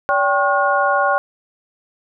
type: tone cluster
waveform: sine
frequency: 573 / 787 / 1089 / 1434 Hz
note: D5 / G5 / C#6 / F6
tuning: -43 / +7 / -31 / +45 cents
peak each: -19 dBFS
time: 0.09-1.18 s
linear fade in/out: 0 ms
effects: none